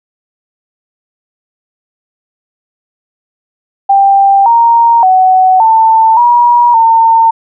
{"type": "tone with pitch steps", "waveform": "sine", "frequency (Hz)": [789, 931, 748, 892, 959, 907], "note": ["G5", "A#5", "F#5", "A5", "A#5", "A#5"], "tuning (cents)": [11, -2, 19, 23, 49, -48], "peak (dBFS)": -3, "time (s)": [3.89, 7.31], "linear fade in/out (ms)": 10, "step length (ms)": 570, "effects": []}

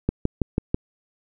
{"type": "click train", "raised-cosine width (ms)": 3, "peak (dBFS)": -7, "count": 5, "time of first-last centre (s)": [0.09, 0.745], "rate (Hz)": 6.11, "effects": []}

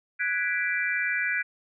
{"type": "chord", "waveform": "sine", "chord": "G# half-diminished seventh", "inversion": "third", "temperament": "equal", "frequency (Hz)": [1480, 1661.2, 1975.5, 2349], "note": ["F#6", "G#6", "B6", "D7"], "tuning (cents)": [0, 0, 0, 0], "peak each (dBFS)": -30, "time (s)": [0.19, 1.43], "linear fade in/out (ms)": 20, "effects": []}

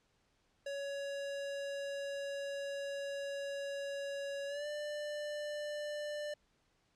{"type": "tone with pitch glide", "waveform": "square", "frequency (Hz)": [560, 593.3], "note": ["C#5", "D5"], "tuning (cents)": [18, 18], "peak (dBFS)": -39, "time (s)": [0.66, 6.34], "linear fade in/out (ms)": 5, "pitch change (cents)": 100, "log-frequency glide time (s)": [4.47, 4.67], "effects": ["pink hiss -75 dBFS RMS until 6.95 s", "low-pass 7000 Hz 12 dB/octave"]}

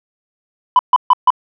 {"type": "tone bursts", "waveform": "sine", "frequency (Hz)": 1000, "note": "B5", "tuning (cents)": 21, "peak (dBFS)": -3, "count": 4, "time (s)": [0.76, 1.304], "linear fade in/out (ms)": 2, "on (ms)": 31, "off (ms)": 140, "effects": ["tanh soft clip ceiling -3 dBFS"]}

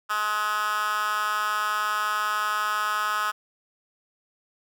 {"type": "tone with high-pass filter", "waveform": "10% pulse", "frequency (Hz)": 211.2, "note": "G#3", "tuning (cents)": 29, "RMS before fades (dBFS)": -26, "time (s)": [0.09, 3.32], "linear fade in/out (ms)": 20, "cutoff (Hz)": 1300, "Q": 4.2, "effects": []}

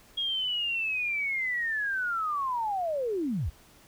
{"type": "linear sweep", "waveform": "sine", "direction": "down", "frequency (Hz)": [3288, 51.91], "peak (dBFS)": -27, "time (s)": [0.17, 3.5], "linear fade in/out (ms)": 10, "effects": ["pink hiss -57 dBFS RMS until 3.87 s"]}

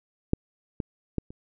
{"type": "clicks", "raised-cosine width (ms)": 3, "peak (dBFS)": [-8, -16, -13, -29], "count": 4, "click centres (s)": [0.334, 0.802, 1.183, 1.305], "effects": []}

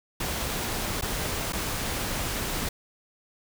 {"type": "noise with dropouts", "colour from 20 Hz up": "pink", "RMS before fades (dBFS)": -30, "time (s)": [0.2, 2.69], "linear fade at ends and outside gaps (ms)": 5, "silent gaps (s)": [[1.012, 1.022], [1.524, 1.531]], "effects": []}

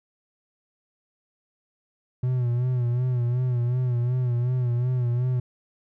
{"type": "tone with vibrato", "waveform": "triangle", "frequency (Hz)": 123.47, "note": "B2", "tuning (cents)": 0, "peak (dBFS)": -19, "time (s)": [2.23, 5.4], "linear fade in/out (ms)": 5, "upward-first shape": "sine", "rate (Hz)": 2.7, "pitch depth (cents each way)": 60, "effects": []}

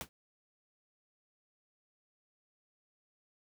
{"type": "noise with exponential decay", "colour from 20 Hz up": "pink", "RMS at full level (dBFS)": -36, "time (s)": [0.01, 0.09], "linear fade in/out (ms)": 0, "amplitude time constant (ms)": 17, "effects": []}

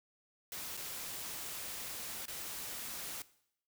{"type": "noise with dropouts", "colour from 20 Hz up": "white", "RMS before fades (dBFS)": -43, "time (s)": [0.52, 3.22], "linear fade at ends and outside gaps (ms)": 1, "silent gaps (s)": [[0.769, 0.774], [2.256, 2.281]], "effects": ["noise-tail reverb RT60 0.7 s tail -18 dB re dry"]}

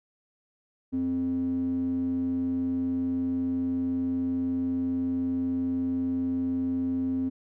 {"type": "tone with band-pass filter", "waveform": "square", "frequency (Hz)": 87.31, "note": "F2", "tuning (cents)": 0, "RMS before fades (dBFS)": -28, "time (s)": [0.92, 7.3], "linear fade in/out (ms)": 20, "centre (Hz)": 260, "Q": 6.6, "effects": []}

